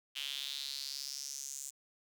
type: tone with high-pass filter sweep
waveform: sawtooth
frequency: 138.59 Hz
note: C#3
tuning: in tune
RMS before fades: -42 dBFS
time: 0.15-1.71 s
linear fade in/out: 20 ms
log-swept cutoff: 3000 to 7400 Hz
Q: 4.8
effects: none